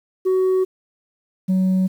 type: tone pair in turn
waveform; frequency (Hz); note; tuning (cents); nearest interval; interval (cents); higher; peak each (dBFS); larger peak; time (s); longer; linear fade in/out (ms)
sine; 374.3 / 187.15; F#4 / F#3; +20 / +20; octave; 1200; first; -12; neither; 0.25-0.65 / 1.48-1.88; neither; 20
effects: tanh soft clip ceiling -14 dBFS + 8-bit

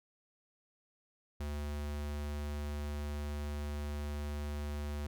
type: tone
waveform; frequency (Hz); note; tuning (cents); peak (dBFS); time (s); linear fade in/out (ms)
square; 73.42; D2; 0; -37; 1.4-5.07; 5
effects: none

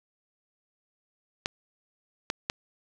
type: clicks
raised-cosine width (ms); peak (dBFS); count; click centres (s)
0.2; -10; 3; 1.459 / 2.301 / 2.499
effects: none

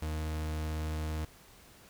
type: tone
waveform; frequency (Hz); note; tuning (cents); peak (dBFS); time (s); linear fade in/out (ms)
40% pulse; 77.78; D#2; 0; -32; 0.02-1.25; 5
effects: pink hiss -57 dBFS RMS until 1.89 s

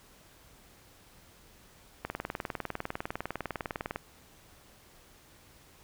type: click train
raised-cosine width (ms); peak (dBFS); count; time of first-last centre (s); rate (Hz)
0.5; -18; 39; 2.05-3.96; 19.9
effects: pink hiss -58 dBFS RMS until 5.83 s

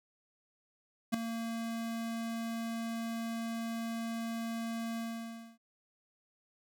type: tone with ADSR envelope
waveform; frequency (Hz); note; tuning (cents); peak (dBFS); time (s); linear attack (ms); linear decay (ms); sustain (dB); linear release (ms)
square; 228.8; A#3; -32; -25; 1.12-5.58; 22; 4; -11; 600
effects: none

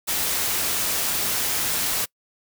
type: noise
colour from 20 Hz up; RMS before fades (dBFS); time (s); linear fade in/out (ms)
white; -24; 0.07-2.06; 20
effects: noise-tail reverb RT60 0.1 s tail -25 dB re dry

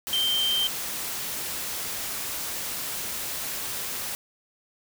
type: tone in noise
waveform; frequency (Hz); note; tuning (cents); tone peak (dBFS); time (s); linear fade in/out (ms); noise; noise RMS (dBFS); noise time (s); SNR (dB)
sine; 3136; G7; 0; -22; 0.13-0.67; 0; white; -32; 0.07-4.15; +7
effects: none

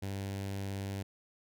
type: tone with notch filter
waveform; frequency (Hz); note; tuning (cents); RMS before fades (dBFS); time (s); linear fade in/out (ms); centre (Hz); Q
sawtooth; 98.3; G2; +5; -38; 0.02-1.03; 10; 1200; 1.9
effects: none

